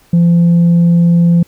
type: tone with tanh clipping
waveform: sine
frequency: 171 Hz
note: F3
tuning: 36 cents flat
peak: -6 dBFS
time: 0.13-1.43 s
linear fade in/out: 5 ms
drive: 1 dB
effects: pink hiss -49 dBFS RMS until 1.47 s